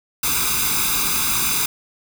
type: noise with comb filter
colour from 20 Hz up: white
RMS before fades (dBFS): -20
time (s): 0.23-1.66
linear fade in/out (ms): 5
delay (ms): 0.81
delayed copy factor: +1
effects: none

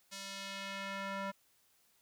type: tone with band-pass filter sweep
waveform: square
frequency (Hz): 196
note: G3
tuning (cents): 0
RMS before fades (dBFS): -42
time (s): 0.11-1.32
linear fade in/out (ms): 20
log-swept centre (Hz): 5800 to 1100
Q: 0.96
effects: white hiss -71 dBFS RMS until 2.01 s

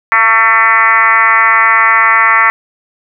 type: tone with frequency modulation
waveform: sine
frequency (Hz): 1568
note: G6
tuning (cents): 0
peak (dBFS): -5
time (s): 0.12-2.5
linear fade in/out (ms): 0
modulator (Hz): 222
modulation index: 2.7
effects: none

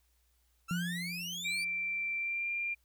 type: exponential sweep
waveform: 30% pulse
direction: up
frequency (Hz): 1317 to 4802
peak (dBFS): -35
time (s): 0.68-1.65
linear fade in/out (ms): 20
type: tone with exponential decay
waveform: sine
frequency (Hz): 174.61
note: F3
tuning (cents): 0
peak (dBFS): -30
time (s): 0.71-2.19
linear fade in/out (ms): 0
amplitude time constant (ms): 320
type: tone with pitch glide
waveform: sine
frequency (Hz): 2349 to 2389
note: D7 to D7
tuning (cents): 0 to +29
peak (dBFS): -32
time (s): 1.44-2.75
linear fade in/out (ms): 20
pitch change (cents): +29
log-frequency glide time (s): 2.18-2.5
effects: added 60 Hz sine -70 dBFS peak until 2.84 s + white hiss -75 dBFS RMS until 2.84 s

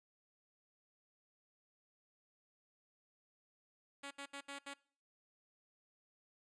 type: tone bursts at uneven times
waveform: 5% pulse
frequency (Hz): 280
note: C#4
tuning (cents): +18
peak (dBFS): -34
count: 5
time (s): 4.03-4.11 / 4.18-4.26 / 4.33-4.41 / 4.48-4.59 / 4.66-4.74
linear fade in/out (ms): 10
effects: noise-tail reverb RT60 0.5 s tail -23 dB re dry + resampled to 22050 Hz

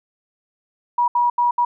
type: tone bursts at uneven times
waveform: sine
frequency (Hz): 964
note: B5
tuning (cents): -42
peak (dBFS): -14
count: 4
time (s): 0.98-1.08 / 1.15-1.3 / 1.38-1.51 / 1.58-1.65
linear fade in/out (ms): 5
effects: none

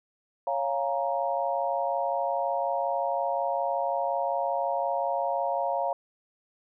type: chord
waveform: sine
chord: Bb minor seventh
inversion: first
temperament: equal with one note detuned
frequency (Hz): 554.4 / 698.5 / 830.6 / 936.1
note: Db5 / F5 / Ab5 / Bb5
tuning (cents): 0 / 0 / 0 / +7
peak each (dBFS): -30 / -29 / -35 / -31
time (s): 0.47-5.93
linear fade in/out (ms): 2
effects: none

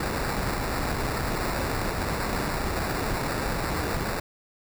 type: noise with sample-and-hold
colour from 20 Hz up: pink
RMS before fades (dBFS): -28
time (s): 0-4.2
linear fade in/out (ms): 5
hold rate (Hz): 3150
effects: none

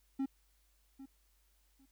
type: tone with echo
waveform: triangle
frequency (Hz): 270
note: C#4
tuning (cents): -45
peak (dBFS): -30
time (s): 0.19-0.26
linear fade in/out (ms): 10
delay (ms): 800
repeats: 2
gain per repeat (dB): -15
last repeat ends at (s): 1.86
effects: added 50 Hz sine -70 dBFS peak until 1.91 s + white hiss -75 dBFS RMS until 1.91 s

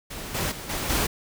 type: noise with level steps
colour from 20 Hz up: pink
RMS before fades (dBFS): -36 / -27 / -37 / -29 / -24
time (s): 0.1-1.07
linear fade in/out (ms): 10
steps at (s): 0.34 / 0.51 / 0.69 / 0.89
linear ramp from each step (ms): 10
effects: none

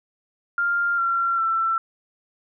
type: tone with pitch steps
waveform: sine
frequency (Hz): 1398 / 1368.4 / 1339.5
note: F6 / F6 / E6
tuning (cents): +1 / -36 / +27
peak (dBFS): -19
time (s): 0.58-1.78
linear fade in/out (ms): 2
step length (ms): 400
effects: none

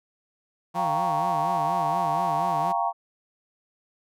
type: chord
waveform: sine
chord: G half-diminished seventh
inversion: third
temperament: equal with one note detuned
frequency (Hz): 694 / 784 / 932.3 / 1108.7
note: F5 / G5 / Bb5 / Db6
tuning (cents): -11 / 0 / 0 / 0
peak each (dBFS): -27 / -28 / -27 / -30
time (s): 0.74-2.93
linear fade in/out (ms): 50
type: tone with vibrato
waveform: sawtooth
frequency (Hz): 164.81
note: E3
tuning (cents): 0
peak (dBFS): -29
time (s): 0.74-2.73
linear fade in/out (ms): 20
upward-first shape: sine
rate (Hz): 4.2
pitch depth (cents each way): 170
effects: none

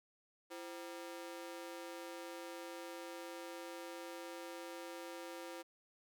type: ring-modulated tone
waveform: sawtooth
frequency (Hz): 429.9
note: A4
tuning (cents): -40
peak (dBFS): -39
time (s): 0.5-5.63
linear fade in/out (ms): 20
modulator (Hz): 91.5
effects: none

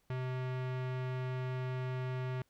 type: tone with low-pass filter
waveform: square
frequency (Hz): 128.2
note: C3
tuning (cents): -35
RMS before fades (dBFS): -37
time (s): 0.1-2.42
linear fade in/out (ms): 2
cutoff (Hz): 2500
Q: 1
effects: pink hiss -75 dBFS RMS until 2.49 s

